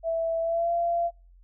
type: tone with pitch glide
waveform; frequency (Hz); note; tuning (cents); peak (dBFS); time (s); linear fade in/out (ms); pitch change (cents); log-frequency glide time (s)
sine; 659.3 to 684.9; E5 to F5; 0 to -34; -23; 0.03-1.11; 50; +66; 0.41-0.72
effects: noise-tail reverb RT60 0.3 s tail -23 dB re dry + added 44 Hz sine -51 dBFS peak until 1.43 s